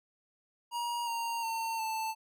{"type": "tone with pitch steps", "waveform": "square", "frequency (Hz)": [950, 927.8, 906.1, 884.8], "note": ["A#5", "A#5", "A#5", "A5"], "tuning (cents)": [33, -8, -49, 9], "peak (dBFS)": -33, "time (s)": [0.71, 2.15], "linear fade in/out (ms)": 50, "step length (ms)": 360, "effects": []}